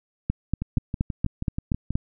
two click trains, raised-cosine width 5 ms, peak -10 / -15 dBFS, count 8 / 9, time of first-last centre 0.3-1.955 / 0.62-1.906 s, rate 4.23 / 6.22 Hz, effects none

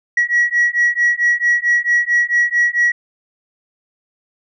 sine beating tone pair, 1917 / 1921.5 Hz, A#6 / B6, +48 / -48 cents, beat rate 4.5 Hz, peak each -14 dBFS, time 0.17-2.92 s, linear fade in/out 5 ms, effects tanh soft clip ceiling -8 dBFS

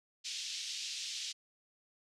white band-pass noise, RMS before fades -41 dBFS, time 0.24-1.33 s, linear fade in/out 20 ms, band 2800 to 6000 Hz, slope 24 dB/octave, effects low-pass 11000 Hz 12 dB/octave

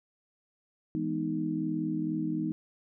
sine chord, E major seventh, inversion none, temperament equal, 164.81 / 207.7 / 246.9 / 311.1 Hz, E3 / G#3 / B3 / D#4, 0 / 0 / 0 / 0 cents, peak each -35 / -37 / -36 / -31 dBFS, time 0.95-2.52 s, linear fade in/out 0 ms, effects none

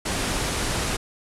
pink low-pass noise, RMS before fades -26 dBFS, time 0.05-0.97 s, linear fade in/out 10 ms, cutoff 11000 Hz, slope 48 dB/octave, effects none

